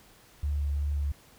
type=tone with vibrato; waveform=sine; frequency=72.1 Hz; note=D2; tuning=31 cents flat; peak=-26 dBFS; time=0.43-1.12 s; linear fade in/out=5 ms; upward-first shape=triangle; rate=2.7 Hz; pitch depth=16 cents each way; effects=pink hiss -57 dBFS RMS until 1.38 s